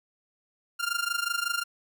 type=tone with amplitude modulation; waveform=sawtooth; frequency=1396.9 Hz; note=F6; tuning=in tune; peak=-20 dBFS; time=0.79-1.64 s; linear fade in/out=20 ms; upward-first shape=sine; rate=25.4 Hz; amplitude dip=85%; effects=none